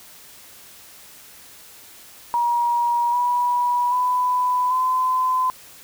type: tone with pitch steps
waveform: sine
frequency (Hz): 952 / 974.3 / 997 / 1020.3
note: A#5 / B5 / B5 / C6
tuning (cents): +36 / -24 / +16 / -44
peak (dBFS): -17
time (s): 2.34-5.5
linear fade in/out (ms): 0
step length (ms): 790
effects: white hiss -45 dBFS RMS until 5.83 s